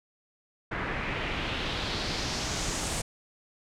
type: noise with low-pass filter sweep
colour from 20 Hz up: pink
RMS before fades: -32 dBFS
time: 0.71-3.02 s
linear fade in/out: 10 ms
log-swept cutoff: 1800 to 8700 Hz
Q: 2.2
effects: none